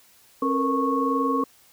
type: tone cluster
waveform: sine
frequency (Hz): 269.6 / 455.1 / 476.6 / 1101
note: C#4 / A#4 / A#4 / C#6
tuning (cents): -48 / -42 / +38 / -12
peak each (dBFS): -24 / -30 / -29 / -24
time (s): 0.42-1.44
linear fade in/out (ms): 5
effects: white hiss -56 dBFS RMS until 1.72 s